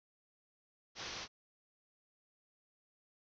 white low-pass noise, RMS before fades -45 dBFS, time 0.95-1.28 s, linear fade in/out 50 ms, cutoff 6100 Hz, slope 96 dB/octave, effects none

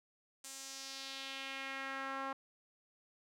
sawtooth tone with band-pass filter sweep, 270 Hz, C#4, 45 cents flat, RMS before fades -44 dBFS, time 0.44-2.33 s, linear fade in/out 5 ms, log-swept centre 8100 to 1100 Hz, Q 1.8, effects none

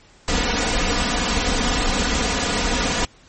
pink noise with comb filter, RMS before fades -20 dBFS, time 0.28-3.05 s, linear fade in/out 2 ms, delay 4.1 ms, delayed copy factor +0.7, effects pink hiss -51 dBFS RMS until 3.28 s + MP3 32 kbps

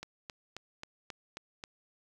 click train, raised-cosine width 0.2 ms, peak -24 dBFS, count 7, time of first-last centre 0.03-1.639 s, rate 3.73 Hz, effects 9-bit

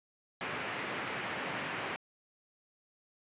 white band-pass noise, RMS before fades -38 dBFS, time 0.41-1.96 s, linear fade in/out 0 ms, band 110 to 2500 Hz, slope 24 dB/octave, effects resampled to 8000 Hz

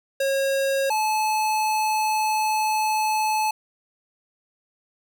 square tone pair in turn, 544 / 863.5 Hz, C#5 / A5, -33 / -33 cents, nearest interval minor sixth, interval 800 cents, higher second, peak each -21 dBFS, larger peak neither, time 0.2-0.9 / 0.9-3.51 s, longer second, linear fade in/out 5 ms, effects none

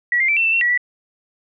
sine tone with pitch steps, 1933 / 2104 / 2329 / 2690 / 2661 / 2719 / 1932 / 1958 Hz, B6 / C7 / D7 / E7 / E7 / F7 / B6 / B6, -38 / +9 / -15 / +34 / +16 / -47 / -39 / -15 cents, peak -14 dBFS, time 0.12-0.776 s, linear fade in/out 2 ms, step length 82 ms, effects none

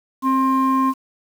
sine tone pair together, 264.8 / 1059 Hz, C4 / C6, +21 / +21 cents, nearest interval 2 octaves, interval 2400 cents, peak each -16 dBFS, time 0.22-0.94 s, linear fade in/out 50 ms, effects tanh soft clip ceiling -10 dBFS + 7-bit

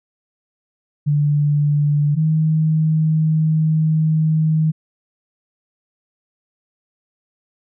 sine tone pair in turn, 146.83 / 157.24 Hz, D3 / D#3, 0 / +19 cents, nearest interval minor second, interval 119 cents, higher second, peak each -13 dBFS, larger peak neither, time 1.06-2.16 / 2.16-4.72 s, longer second, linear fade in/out 20 ms, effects none

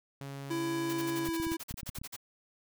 sawtooth tone, 138.59 Hz, C#3, in tune, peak -36 dBFS, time 0.21-1.28 s, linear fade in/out 0 ms
square tone with pitch glide, 333.2 to 328.8 Hz, E4 to E4, +19 to -4 cents, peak -32 dBFS, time 0.5-1.57 s, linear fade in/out 10 ms, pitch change -23 cents, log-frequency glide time 1.15-1.41 s
white noise bursts, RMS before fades -42 dBFS, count 15, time 0.89-2.165 s, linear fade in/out 10 ms, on 43 ms, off 45 ms
clicks, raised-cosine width 5 ms, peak -29 dBFS, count 10, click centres 1.289 / 1.4 / 1.468 / 1.518 / 1.71 / 1.742 / 1.832 / 1.892 / 1.985 / 2.016 s
effects none

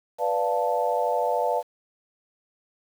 sine chord, B half-diminished seventh, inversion none, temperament equal, 493.9 / 587.3 / 698.5 / 880 Hz, B4 / D5 / F5 / A5, 0 / 0 / 0 / 0 cents, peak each -27 dBFS, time 0.18-1.63 s, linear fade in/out 50 ms, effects 8-bit

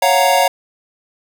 square chord, Gb major seventh, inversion second, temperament equal, 554.4 / 698.5 / 740 / 932.3 Hz, Db5 / F5 / Gb5 / Bb5, 0 / 0 / 0 / 0 cents, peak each -17 dBFS, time 0.02-0.48 s, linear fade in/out 5 ms, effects none

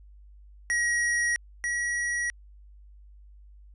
square tone pair in turn, 1901 / 1916.4 Hz, A#6 / A#6, +33 / +47 cents, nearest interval unison, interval 14 cents, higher second, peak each -24 / -27 dBFS, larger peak first, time 0.7-1.36 / 1.64-2.3 s, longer neither, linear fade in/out 0 ms, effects added 50 Hz sine -48 dBFS peak until 3.74 s + resampled to 24000 Hz

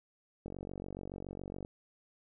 click train, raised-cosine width 2 ms, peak -29 dBFS, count 57, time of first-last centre 0.46-1.649 s, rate 47.1 Hz, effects none

